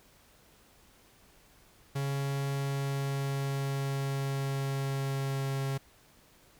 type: tone with pitch glide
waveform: 45% pulse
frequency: 138.7 to 136.16 Hz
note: C#3 to C#3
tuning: +1 to -31 cents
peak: -30 dBFS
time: 1.95-5.78 s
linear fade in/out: 10 ms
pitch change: -32 cents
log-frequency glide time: 2.48-5.65 s
effects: pink hiss -61 dBFS RMS until 6.59 s